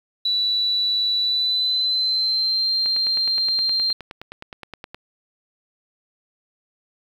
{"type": "tone with pitch glide", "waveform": "sine", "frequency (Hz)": [3951, 4171], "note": ["B7", "C8"], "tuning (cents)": [0, -6], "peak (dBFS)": -18, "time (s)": [0.25, 3.93], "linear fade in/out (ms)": 5, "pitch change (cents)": 94, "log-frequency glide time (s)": [1.2, 2.7]}
{"type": "click train", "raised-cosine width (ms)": 0.3, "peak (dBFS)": -19, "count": 21, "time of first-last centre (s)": [2.86, 4.946], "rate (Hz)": 9.59}
{"effects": ["8-bit"]}